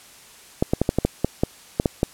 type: clicks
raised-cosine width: 2 ms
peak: -4 dBFS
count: 11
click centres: 0.625 / 0.735 / 0.816 / 0.891 / 0.986 / 1.05 / 1.246 / 1.435 / 1.799 / 1.858 / 2.031 s
effects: white hiss -47 dBFS RMS until 2.13 s + low-pass 11000 Hz 12 dB/octave